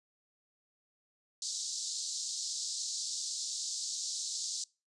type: band-pass noise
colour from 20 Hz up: white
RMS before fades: -38 dBFS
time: 1.42-4.64 s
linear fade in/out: 2 ms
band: 4000 to 7700 Hz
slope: 48 dB/octave
effects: noise-tail reverb RT60 0.3 s tail -24 dB re dry + resampled to 24000 Hz